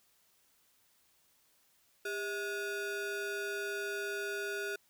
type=ring-modulated tone; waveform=square; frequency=523.3 Hz; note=C5; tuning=in tune; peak=-33 dBFS; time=2.05-4.76 s; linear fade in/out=5 ms; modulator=926 Hz; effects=white hiss -70 dBFS RMS until 4.89 s